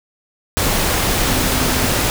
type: tone in noise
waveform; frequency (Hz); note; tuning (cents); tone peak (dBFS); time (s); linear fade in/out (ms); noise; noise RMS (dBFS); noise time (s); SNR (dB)
sine; 254.7; C4; -46; -25; 1.27-1.89; 0; pink; -17; 0.57-2.1; -11
effects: none